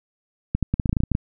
clicks, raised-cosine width 5 ms, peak -8 dBFS, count 12, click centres 0.55 / 0.627 / 0.74 / 0.798 / 0.858 / 0.894 / 0.929 / 0.968 / 1.004 / 1.036 / 1.117 / 1.151 s, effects none

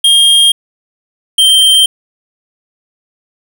square tone pair in turn, 3225 / 3146 Hz, G7 / G7, +48 / +6 cents, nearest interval unison, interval 42 cents, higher first, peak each -5 dBFS, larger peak neither, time 0.04-0.52 / 1.38-1.86 s, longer neither, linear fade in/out 5 ms, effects none

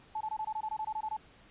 sine tone bursts, 866 Hz, A5, 28 cents flat, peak -32 dBFS, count 13, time 0.15-1.168 s, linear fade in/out 5 ms, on 58 ms, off 22 ms, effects pink hiss -59 dBFS RMS until 1.5 s + resampled to 8000 Hz

